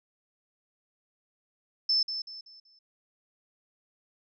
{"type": "tone with echo", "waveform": "sine", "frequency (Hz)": 5274, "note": "E8", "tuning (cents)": 0, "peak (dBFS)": -22, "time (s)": [1.89, 2.03], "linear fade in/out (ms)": 5, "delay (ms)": 190, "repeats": 4, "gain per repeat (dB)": -9, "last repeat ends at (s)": 2.79, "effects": []}